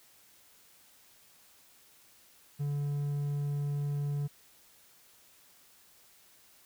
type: tone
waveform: triangle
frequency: 144 Hz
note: D3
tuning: 34 cents flat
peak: -28 dBFS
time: 2.59-4.28 s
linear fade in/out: 20 ms
effects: white hiss -61 dBFS RMS until 6.65 s